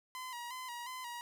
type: tone with vibrato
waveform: sawtooth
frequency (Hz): 987.8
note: B5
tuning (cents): 0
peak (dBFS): -38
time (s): 0.15-1.21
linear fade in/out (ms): 0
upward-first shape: square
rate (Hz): 2.8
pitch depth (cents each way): 59
effects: none